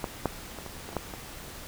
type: clicks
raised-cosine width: 1 ms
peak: -15 / -11 / -24 / -25 / -25 / -28 / -14 / -24 dBFS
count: 8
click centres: 0.042 / 0.257 / 0.587 / 0.663 / 0.89 / 0.93 / 0.967 / 1.138 s
effects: pink hiss -43 dBFS RMS until 1.67 s